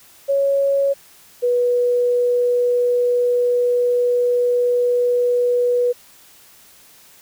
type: tone pair in turn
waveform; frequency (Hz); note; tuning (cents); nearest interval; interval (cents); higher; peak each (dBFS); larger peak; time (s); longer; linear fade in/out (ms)
sine; 554.4 / 488.4; C#5 / B4; 0 / -19; major second; 219; first; -14; neither; 0.28-0.94 / 1.42-5.93; second; 20
effects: white hiss -48 dBFS RMS until 7.21 s